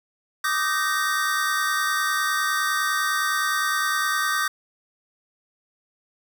square chord, Eb major seventh, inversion third, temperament equal with one note detuned, 1174.7 / 1244.5 / 1543.7 / 1864.7 Hz, D6 / Eb6 / G6 / Bb6, 0 / 0 / -27 / 0 cents, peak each -28 / -29 / -26 / -29 dBFS, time 0.44-4.48 s, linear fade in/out 5 ms, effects none

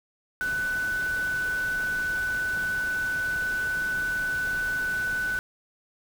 sine tone in noise, 1496 Hz, F#6, 19 cents sharp, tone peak -25 dBFS, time 0.41-5.39 s, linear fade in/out 0 ms, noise pink, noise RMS -40 dBFS, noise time 0.41-5.39 s, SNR +12 dB, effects none

